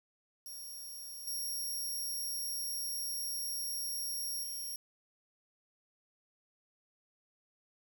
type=tone with level steps; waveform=10% pulse; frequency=5588 Hz; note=F8; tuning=in tune; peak=-38 / -30 / -33 dBFS; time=0.46-4.76 s; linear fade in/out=2 ms; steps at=1.27 / 4.43 s; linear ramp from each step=5 ms; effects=10-bit